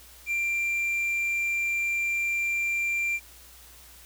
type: tone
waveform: triangle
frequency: 2370 Hz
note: D7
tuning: 15 cents sharp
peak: -23 dBFS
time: 0.26-3.2 s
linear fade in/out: 50 ms
effects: added 60 Hz sine -54 dBFS peak until 4.05 s + white hiss -51 dBFS RMS until 4.05 s